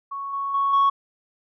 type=tone with level steps; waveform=sine; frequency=1108.7 Hz; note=C#6; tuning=in tune; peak=-28 / -24 / -18 / -13 dBFS; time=0.11-0.9 s; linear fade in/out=10 ms; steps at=0.33 / 0.54 / 0.73 s; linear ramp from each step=5 ms; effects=tanh soft clip ceiling -13 dBFS